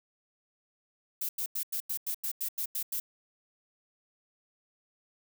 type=noise bursts; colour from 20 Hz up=violet; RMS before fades=-33 dBFS; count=11; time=1.21-3 s; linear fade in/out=5 ms; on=80 ms; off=91 ms; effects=none